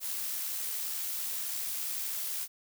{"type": "noise with amplitude modulation", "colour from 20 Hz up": "blue", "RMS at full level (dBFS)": -34, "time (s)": [0, 2.48], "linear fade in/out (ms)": 50, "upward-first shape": "sine", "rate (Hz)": 71.8, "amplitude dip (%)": 25, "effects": []}